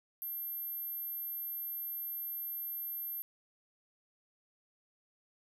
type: tone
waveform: sine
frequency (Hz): 12640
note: G9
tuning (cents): +13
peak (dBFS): -37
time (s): 0.22-3.22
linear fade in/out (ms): 0
effects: none